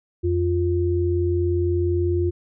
sine tone pair together, 87.2 / 350.5 Hz, F2 / F4, -2 / +6 cents, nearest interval 2 octaves, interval 2408 cents, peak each -21 / -21 dBFS, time 0.23-2.31 s, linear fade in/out 20 ms, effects none

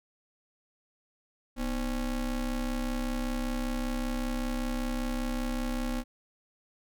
square ring-modulated tone, 138.59 Hz, C#3, in tune, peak -27 dBFS, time 1.56-6.04 s, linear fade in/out 50 ms, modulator 106 Hz, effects none

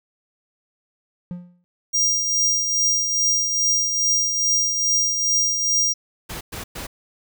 triangle tone with exponential decay, 176.8 Hz, F3, 22 cents sharp, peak -23 dBFS, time 1.31-1.64 s, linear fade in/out 0 ms, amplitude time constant 71 ms
square tone with tremolo, 5700 Hz, F8, 34 cents sharp, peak -16 dBFS, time 1.93-5.94 s, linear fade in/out 20 ms, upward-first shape triangle, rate 2.4 Hz, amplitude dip 50%
pink noise bursts, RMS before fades -32 dBFS, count 3, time 6.29-6.87 s, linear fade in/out 10 ms, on 120 ms, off 110 ms
effects none

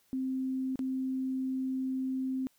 sine tone with dropouts, 261.6 Hz, C4, in tune, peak -30 dBFS, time 0.13-2.47 s, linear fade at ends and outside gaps 0 ms, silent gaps 0.757-0.792 s, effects white hiss -69 dBFS RMS until 2.58 s

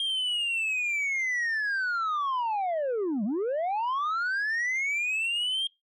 sine linear two-way sweep, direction down then up, 3227 to 191.2 to 3227 Hz, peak -23 dBFS, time 0-5.67 s, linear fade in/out 2 ms, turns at 3.24 s, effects noise-tail reverb RT60 0.2 s tail -23 dB re dry + tanh soft clip ceiling -25 dBFS

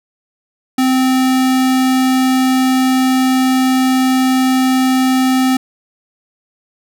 square tone, 259.4 Hz, C4, 15 cents flat, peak -11 dBFS, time 0.78-5.57 s, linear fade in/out 5 ms, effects none

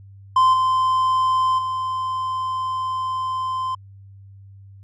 triangle tone with level steps, 1036 Hz, C6, 17 cents flat, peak -10 / -14 / -20 dBFS, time 0.36-3.75 s, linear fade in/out 5 ms, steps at 0.53 / 1.58 s, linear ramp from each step 10 ms, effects added 98 Hz sine -41 dBFS peak until 4.83 s + resampled to 22050 Hz

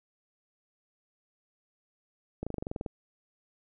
slowing click train, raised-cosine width 2 ms, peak -21 dBFS, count 11, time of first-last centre 2.43-2.862 s, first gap 36 ms, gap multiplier 1.04, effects none

